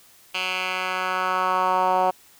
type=tone with band-pass filter sweep; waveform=10% pulse; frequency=185 Hz; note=F#3; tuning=in tune; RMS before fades=-23 dBFS; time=0.34-2.11 s; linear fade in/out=10 ms; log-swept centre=2800 to 760 Hz; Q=2.3; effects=white hiss -53 dBFS RMS until 2.39 s